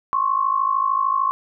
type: tone pair together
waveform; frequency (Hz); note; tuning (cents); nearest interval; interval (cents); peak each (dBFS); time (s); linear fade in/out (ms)
sine; 1059.7 / 1113; C6 / C#6; +22 / +7; minor second; 85; -20; 0.13-1.31; 0
effects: none